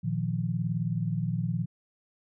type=chord; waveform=sine; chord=Bb suspended fourth; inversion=none; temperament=equal; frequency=116.54 / 155.56 / 174.61 Hz; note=Bb2 / Eb3 / F3; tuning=0 / 0 / 0 cents; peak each=-31 dBFS; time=0.03-1.66 s; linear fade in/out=20 ms; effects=none